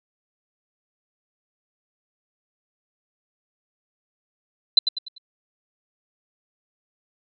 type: tone with echo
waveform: sine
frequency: 4023 Hz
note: B7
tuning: 31 cents sharp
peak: -8 dBFS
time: 4.77-4.79 s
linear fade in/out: 5 ms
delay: 98 ms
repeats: 4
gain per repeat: -8 dB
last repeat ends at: 5.182 s
effects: none